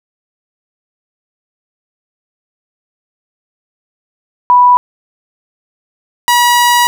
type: tone pair in turn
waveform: sine / sawtooth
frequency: 985 / 965.3 Hz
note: B5 / B5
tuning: -5 / -40 cents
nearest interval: unison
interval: 35 cents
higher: first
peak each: -3 dBFS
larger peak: neither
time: 4.5-4.77 / 6.28-6.87 s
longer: second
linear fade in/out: 0 ms
effects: none